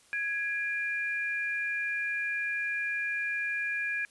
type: tone pair together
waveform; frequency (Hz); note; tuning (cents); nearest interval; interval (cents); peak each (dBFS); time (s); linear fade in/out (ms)
sine; 1661.2 / 2394; G#6 / D7; 0 / +33; tritone; 633; -31 / -33; 0.13-4.05; 0
effects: white hiss -61 dBFS RMS until 4.1 s + resampled to 24000 Hz